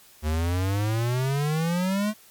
square exponential sweep, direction up, 74.7 to 217.4 Hz, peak -23 dBFS, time 0.22-2.14 s, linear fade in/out 50 ms, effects white hiss -53 dBFS RMS until 2.3 s + MP3 96 kbps

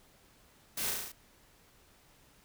white noise with echo, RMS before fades -36 dBFS, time 0.77-0.91 s, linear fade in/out 5 ms, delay 35 ms, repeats 6, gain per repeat -2 dB, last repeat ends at 1.12 s, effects pink hiss -63 dBFS RMS until 2.44 s

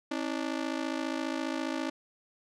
sawtooth ring-modulated tone, 293.7 Hz, D4, in tune, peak -24 dBFS, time 0.11-1.9 s, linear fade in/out 5 ms, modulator 27.4 Hz, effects low-pass 6000 Hz 12 dB/octave

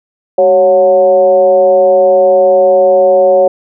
sine tone with frequency modulation, 554.4 Hz, C#5, in tune, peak -4 dBFS, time 0.38-3.48 s, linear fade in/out 5 ms, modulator 174 Hz, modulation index 0.7, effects none

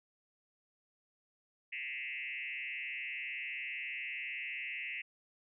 sine tone with frequency modulation, 2349 Hz, D7, in tune, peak -38 dBFS, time 1.72-5.02 s, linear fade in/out 10 ms, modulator 135 Hz, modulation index 3, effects none

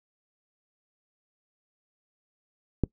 click, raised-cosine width 3 ms, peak -10 dBFS, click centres 2.837 s, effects noise-tail reverb RT60 0.1 s tail -23 dB re dry

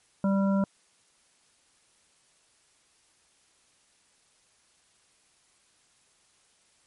harmonic tone, 196 Hz, G3, in tune, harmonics 1 / 3 / 5 / 7, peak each -22 / -31 / -37 / -39 dBFS, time 0.24-0.64 s, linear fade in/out 2 ms, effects white hiss -65 dBFS RMS until 6.86 s + MP3 48 kbps

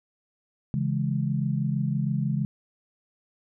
sine chord, C# minor, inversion none, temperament equal, 138.59 / 164.81 / 207.7 Hz, C#3 / E3 / G#3, 0 / 0 / 0 cents, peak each -26 / -29 / -29 dBFS, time 0.74-2.45 s, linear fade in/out 0 ms, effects none

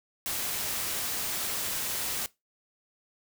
white noise, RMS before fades -32 dBFS, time 0.26-2.26 s, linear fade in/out 0 ms, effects noise-tail reverb RT60 0.2 s tail -20 dB re dry

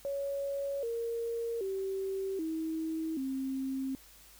sine tone with pitch steps, 558 / 463.8 / 385.6 / 320.5 / 266.4 Hz, C#5 / A#4 / G4 / E4 / C4, +11 / -9 / -28 / -49 / +31 cents, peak -32 dBFS, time 0.05-3.95 s, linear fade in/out 0 ms, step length 780 ms, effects added 50 Hz sine -62 dBFS peak until 4.39 s + white hiss -57 dBFS RMS until 4.39 s

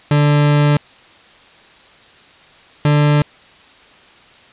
40% pulse tone pair in turn, 146.83 / 147.57 Hz, D3 / D3, 0 / +9 cents, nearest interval unison, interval 9 cents, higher second, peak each -9 dBFS, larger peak neither, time 0.11-0.77 / 2.85-3.22 s, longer first, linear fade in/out 2 ms, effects white hiss -45 dBFS RMS until 4.52 s + resampled to 8000 Hz

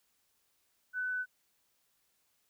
sine tone, 1501 Hz, F#6, 24 cents sharp, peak -32 dBFS, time 0.93-1.26 s, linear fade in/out 50 ms, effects white hiss -75 dBFS RMS until 2.49 s

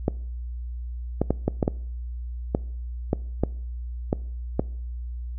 clicks, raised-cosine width 2 ms, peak -7 dBFS, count 11, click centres 0.081 / 1.216 / 1.306 / 1.48 / 1.628 / 1.679 / 2.549 / 3.131 / 3.436 / 4.129 / 4.595 s, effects noise-tail reverb RT60 0.6 s tail -23 dB re dry + added 60 Hz sine -30 dBFS peak until 5.38 s

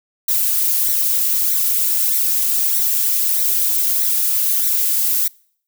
violet noise with flanger, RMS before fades -17 dBFS, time 0.28-5.28 s, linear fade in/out 5 ms, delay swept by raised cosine 0.5 to 3.1 ms, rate 1.6 Hz, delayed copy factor +0.65, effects noise-tail reverb RT60 0.6 s tail -26 dB re dry

